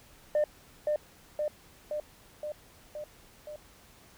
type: tone with echo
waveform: sine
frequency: 600 Hz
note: D5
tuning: 37 cents sharp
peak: -21 dBFS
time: 0.35-0.44 s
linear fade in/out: 2 ms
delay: 520 ms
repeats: 6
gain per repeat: -3 dB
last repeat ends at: 3.56 s
effects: tanh soft clip ceiling -21 dBFS + pink hiss -57 dBFS RMS until 4.17 s